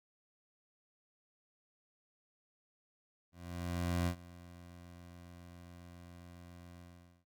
20% pulse tone with ADSR envelope, 87.31 Hz, F2, in tune, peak -26 dBFS, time 3.32-7.25 s, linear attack 750 ms, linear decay 83 ms, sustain -21 dB, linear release 460 ms, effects noise-tail reverb RT60 0.1 s tail -19 dB re dry

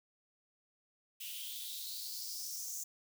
blue noise with high-pass filter sweep, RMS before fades -43 dBFS, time 1.2-2.84 s, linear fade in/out 10 ms, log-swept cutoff 2800 to 6600 Hz, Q 5.4, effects none

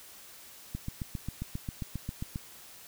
click train, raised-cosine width 5 ms, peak -22 dBFS, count 13, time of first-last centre 0.75-2.359 s, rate 7.46 Hz, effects white hiss -51 dBFS RMS until 2.87 s

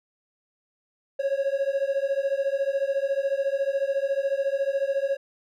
triangle beating tone pair, 543 / 557 Hz, C#5 / C#5, -36 / +8 cents, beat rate 14 Hz, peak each -24 dBFS, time 1.19-5.17 s, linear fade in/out 10 ms, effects none

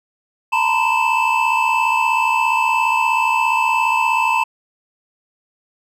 triangle tone cluster, 889 / 946 / 1021 / 2631 Hz, A5 / A#5 / C6 / E7, +18 / +25 / -43 / -4 cents, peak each -18 dBFS, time 0.52-4.44 s, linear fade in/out 10 ms, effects none

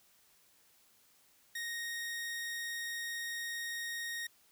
sawtooth tone, 1864.7 Hz, A#6, in tune, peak -34 dBFS, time 1.55-4.27 s, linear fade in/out 5 ms, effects white hiss -67 dBFS RMS until 4.51 s

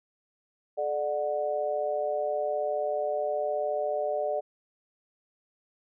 sine tone cluster, 429.8 / 595 / 734 Hz, A4 / D5 / F#5, -41 / +22 / -14 cents, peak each -34 / -28 / -33 dBFS, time 0.77-4.41 s, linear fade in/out 20 ms, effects none

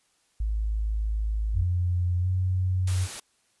sine tone, 53.5 Hz, A1, 48 cents flat, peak -24 dBFS, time 0.4-1.63 s, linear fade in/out 5 ms
sine tone with pitch glide, 88.9 to 92.46 Hz, F2 to F#2, +31 to -1 cents, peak -22 dBFS, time 1.53-3.08 s, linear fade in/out 50 ms, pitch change +68 cents, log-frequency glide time 2.21-2.27 s
white noise, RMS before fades -37 dBFS, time 2.87-3.2 s, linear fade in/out 5 ms
effects white hiss -68 dBFS RMS until 3.6 s + resampled to 24000 Hz

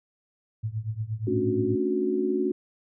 sine tone with tremolo, 109.8 Hz, A2, 3 cents flat, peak -24 dBFS, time 0.63-1.76 s, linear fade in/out 10 ms, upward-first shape triangle, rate 8.5 Hz, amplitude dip 95%
sine chord, D major seventh, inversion second, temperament just, 220.2 / 275.3 / 293.7 / 367.1 Hz, A3 / C#4 / D4 / F#4, +2 / -12 / 0 / -14 cents, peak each -31 / -30 / -31 / -25 dBFS, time 1.27-2.52 s, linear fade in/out 5 ms
effects none

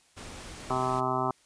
pink noise, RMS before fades -43 dBFS, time 0.16-1.01 s, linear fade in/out 20 ms
harmonic tone, 128.7 Hz, C3, 28 cents flat, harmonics 1 / 2 / 3 / 5 / 6 / 7 / 8 / 9 / 10, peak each -36 / -36 / -34 / -35 / -33 / -36 / -33 / -35 / -35 dBFS, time 0.7-1.31 s, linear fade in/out 2 ms
effects white hiss -63 dBFS RMS until 1.45 s + resampled to 22050 Hz

